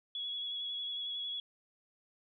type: tone with vibrato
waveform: sine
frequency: 3365 Hz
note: G#7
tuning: 22 cents sharp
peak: -36 dBFS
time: 0.15-1.4 s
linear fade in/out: 2 ms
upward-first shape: sine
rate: 11 Hz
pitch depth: 19 cents each way
effects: none